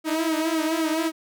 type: tone with flanger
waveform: sawtooth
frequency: 320 Hz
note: D#4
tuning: 49 cents sharp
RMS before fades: -24 dBFS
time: 0.04-1.12 s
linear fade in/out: 50 ms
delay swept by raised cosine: 1.1 to 5.7 ms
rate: 3.8 Hz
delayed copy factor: -0.85
effects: none